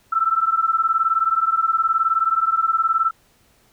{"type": "beating tone pair", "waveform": "sine", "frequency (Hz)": [1318.5, 1337.5], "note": ["E6", "E6"], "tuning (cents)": [0, 25], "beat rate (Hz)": 19, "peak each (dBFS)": -19, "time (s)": [0.12, 3.11], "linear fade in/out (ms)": 10, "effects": ["pink hiss -58 dBFS RMS until 3.72 s"]}